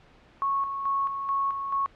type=tone with tremolo; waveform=sine; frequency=1102 Hz; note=C#6; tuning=11 cents flat; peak=-23 dBFS; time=0.42-1.86 s; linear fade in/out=0 ms; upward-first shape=square; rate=2.3 Hz; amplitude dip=50%; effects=pink hiss -56 dBFS RMS until 1.95 s + low-pass 3000 Hz 12 dB/octave